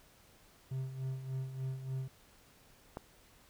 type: tone with tremolo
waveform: triangle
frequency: 131.8 Hz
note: C3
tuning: 13 cents sharp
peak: -32 dBFS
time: 0.71-2.08 s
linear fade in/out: 5 ms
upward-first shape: sine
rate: 3.4 Hz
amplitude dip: 65%
type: click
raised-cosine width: 1 ms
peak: -26 dBFS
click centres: 2.971 s
effects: pink hiss -63 dBFS RMS until 3.49 s